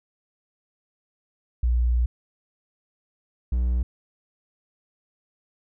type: tone pair in turn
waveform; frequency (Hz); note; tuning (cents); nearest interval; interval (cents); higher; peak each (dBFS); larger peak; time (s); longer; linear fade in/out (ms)
sine / triangle; 60.1 / 60.9; B1 / B1; -46 / -24; unison; 22; second; -18; neither; 1.63-2.06 / 3.52-3.83; first; 5
effects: none